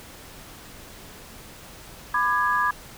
sine chord, G# diminished, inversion first, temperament just, 996.7 / 1196.1 / 1661.2 Hz, B5 / D6 / G#6, +16 / +31 / 0 cents, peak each -24 dBFS, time 2.14-2.71 s, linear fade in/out 5 ms, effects pink hiss -44 dBFS RMS until 2.97 s

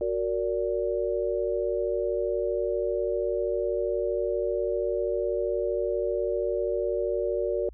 sine chord, Gb augmented, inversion none, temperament just, 370 / 462.5 / 578.1 Hz, Gb4 / Bb4 / D5, 0 / -14 / -27 cents, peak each -29 dBFS, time 0.01-7.69 s, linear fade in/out 2 ms, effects added 55 Hz sine -44 dBFS peak until 7.73 s

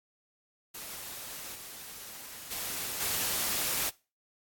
white noise with level steps, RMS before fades -42 / -45 / -36 / -31 dBFS, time 0.74-3.9 s, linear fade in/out 10 ms, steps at 1.54 / 2.5 / 3 s, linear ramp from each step 20 ms, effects noise-tail reverb RT60 0.3 s tail -21 dB re dry + AAC 64 kbps

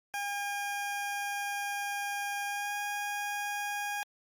20% pulse tone with pitch glide, 809 to 818.9 Hz, G#5 to G#5, -46 to -25 cents, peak -28 dBFS, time 0.14-4.03 s, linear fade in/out 0 ms, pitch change +21 cents, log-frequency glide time 2.47-2.74 s, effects Opus 48 kbps

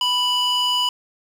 square tone with band-pass filter, 987.8 Hz, B5, in tune, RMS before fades -20 dBFS, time 0.01-0.89 s, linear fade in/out 2 ms, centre 3200 Hz, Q 1.7, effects 7-bit

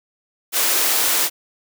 white high-pass noise, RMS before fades -18 dBFS, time 0.52-1.3 s, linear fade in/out 50 ms, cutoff 290 Hz, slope 24 dB/octave, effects none

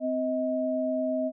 sine tone pair together, 258.4 / 633 Hz, C4 / D#5, -21 / +30 cents, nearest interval octave + major third, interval 1551 cents, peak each -29 / -27 dBFS, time 0-1.32 s, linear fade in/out 50 ms, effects none

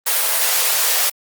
white high-pass noise, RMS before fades -17 dBFS, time 0.06-1.1 s, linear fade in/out 10 ms, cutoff 460 Hz, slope 48 dB/octave, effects Opus 24 kbps

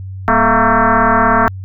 sine tone with frequency modulation, 207.7 Hz, G#3, in tune, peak -8 dBFS, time 0.28-1.48 s, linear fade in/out 0 ms, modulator 226 Hz, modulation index 6.3, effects added 95 Hz sine -24 dBFS peak until 1.64 s

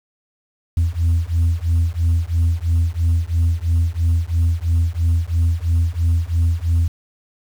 sine beating tone pair, 82.41 / 85.41 Hz, E2 / F2, 0 / -38 cents, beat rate 3 Hz, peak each -16 dBFS, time 0.77-6.88 s, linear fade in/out 5 ms, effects tanh soft clip ceiling -11 dBFS + 7-bit

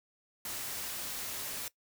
white noise, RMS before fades -39 dBFS, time 0.45-1.68 s, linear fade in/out 2 ms, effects noise-tail reverb RT60 0.1 s tail -19 dB re dry

